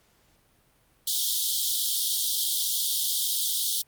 pink high-pass noise, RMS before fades -26 dBFS, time 1.07-3.82 s, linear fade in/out 5 ms, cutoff 3200 Hz, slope 96 dB/octave, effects pink hiss -64 dBFS RMS until 3.87 s + Opus 48 kbps

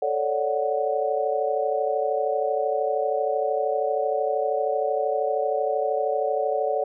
sine chord, D major seventh, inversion second, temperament equal, 440 / 554.4 / 587.3 / 740 Hz, A4 / C#5 / D5 / F#5, 0 / 0 / 0 / 0 cents, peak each -27 dBFS, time 0.02-6.84 s, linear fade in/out 5 ms, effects none

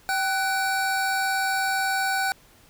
square tone pair together, 775.4 / 1491 Hz, G5 / F#6, -19 / +13 cents, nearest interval major seventh, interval 1132 cents, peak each -26 dBFS, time 0.09-2.32 s, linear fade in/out 0 ms, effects pink hiss -55 dBFS RMS until 2.69 s

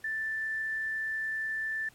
sine tone with quantisation, 1765 Hz, A6, 5 cents sharp, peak -30 dBFS, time 0.04-1.89 s, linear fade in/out 5 ms, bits 10, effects pink hiss -60 dBFS RMS until 1.94 s + MP3 64 kbps

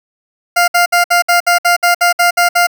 20% pulse tone bursts, 700 Hz, F5, 4 cents sharp, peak -3 dBFS, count 12, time 0.56-2.671 s, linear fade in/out 10 ms, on 120 ms, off 61 ms, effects none

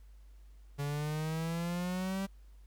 45% pulse exponential sweep, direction up, 141.4 to 196.2 Hz, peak -33 dBFS, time 0.78-2.27 s, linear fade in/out 20 ms, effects added 50 Hz sine -52 dBFS peak until 2.66 s + pink hiss -72 dBFS RMS until 2.66 s

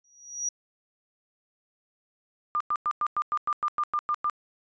sine tone with exponential growth, 5780 Hz, F#8, 41 cents flat, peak -24 dBFS, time 0.04-0.49 s, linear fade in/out 5 ms, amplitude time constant 96 ms
sine tone bursts, 1200 Hz, D6, 37 cents sharp, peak -23 dBFS, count 12, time 2.55-4.298 s, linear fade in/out 0 ms, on 54 ms, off 100 ms
effects resampled to 16000 Hz

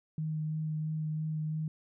sine tone with vibrato, 155.56 Hz, D#3, in tune, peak -31 dBFS, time 0.18-1.68 s, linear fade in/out 2 ms, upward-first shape sine, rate 3 Hz, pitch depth 12 cents each way, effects none

